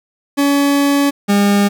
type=tone pair in turn; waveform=40% pulse; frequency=282.7 / 202.2 Hz; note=C#4 / G#3; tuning=+34 / -46 cents; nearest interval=tritone; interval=580 cents; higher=first; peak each=-10 / -9 dBFS; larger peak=second; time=0.37-1.11 / 1.28-1.69 s; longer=first; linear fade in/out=20 ms; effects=8-bit